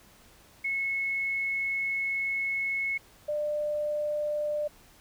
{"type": "tone pair in turn", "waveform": "sine", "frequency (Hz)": [2189, 596.4], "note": ["C#7", "D5"], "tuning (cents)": [-22, 27], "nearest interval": "octave + major seventh", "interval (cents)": 2251, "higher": "first", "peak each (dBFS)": -27, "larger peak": "neither", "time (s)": [[0.64, 2.98], [3.28, 4.68]], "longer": "first", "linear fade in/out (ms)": 10, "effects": ["pink hiss -57 dBFS RMS until 5 s"]}